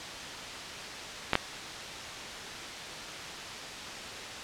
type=clicks; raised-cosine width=0.3 ms; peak=-7 / -6 dBFS; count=2; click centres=1.333 / 1.354 s; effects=white hiss -39 dBFS RMS until 4.43 s + low-pass 5000 Hz 12 dB/octave